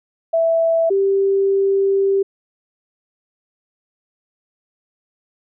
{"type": "tone pair in turn", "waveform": "sine", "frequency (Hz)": [659.3, 392], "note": ["E5", "G4"], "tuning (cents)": [0, 0], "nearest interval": "major sixth", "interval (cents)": 900, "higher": "first", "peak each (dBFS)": -13, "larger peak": "neither", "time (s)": [[0.33, 0.9], [0.9, 2.23]], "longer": "second", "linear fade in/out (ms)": 10, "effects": []}